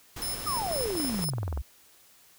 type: noise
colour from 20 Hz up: pink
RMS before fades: -39 dBFS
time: 0.16-1.25 s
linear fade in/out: 5 ms
type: tone with tremolo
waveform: 10% pulse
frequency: 5230 Hz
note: E8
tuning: 15 cents flat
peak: -25 dBFS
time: 0.22-1.3 s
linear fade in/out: 0 ms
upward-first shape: square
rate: 4 Hz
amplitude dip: 60%
type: exponential sweep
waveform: sine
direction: down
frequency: 1282 to 61.1 Hz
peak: -29 dBFS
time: 0.46-1.62 s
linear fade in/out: 10 ms
type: click train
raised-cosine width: 1 ms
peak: -23 dBFS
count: 22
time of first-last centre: 0.57-1.575 s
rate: 20.9 Hz
effects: white hiss -58 dBFS RMS until 2.38 s